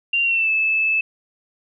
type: tone with pitch glide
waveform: sine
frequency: 2774 to 2618 Hz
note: F7 to E7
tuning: -12 to -13 cents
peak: -16 dBFS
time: 0.13-1.01 s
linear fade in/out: 5 ms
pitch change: -101 cents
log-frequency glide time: 0.23-0.5 s
effects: none